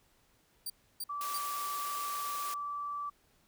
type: tone bursts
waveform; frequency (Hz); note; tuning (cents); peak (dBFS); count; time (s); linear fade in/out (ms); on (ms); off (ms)
10% pulse; 4670; D8; -11; -29; 3; 0.66-1.38; 5; 40; 300
type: tone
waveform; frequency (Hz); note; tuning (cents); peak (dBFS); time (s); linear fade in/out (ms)
sine; 1160; D6; -22; -35; 1.09-3.1; 10
type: high-pass noise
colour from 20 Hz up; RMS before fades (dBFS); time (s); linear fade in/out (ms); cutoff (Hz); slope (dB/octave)
white; -42; 1.21-2.54; 0; 380; 12
effects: pink hiss -69 dBFS RMS until 3.47 s